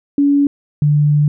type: tone pair in turn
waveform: sine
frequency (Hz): 284 / 147.77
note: C#4 / D3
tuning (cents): +42 / +11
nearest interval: major seventh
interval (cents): 1131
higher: first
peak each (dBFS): -9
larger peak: neither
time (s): 0.18-0.47 / 0.82-1.28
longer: second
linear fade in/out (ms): 2
effects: none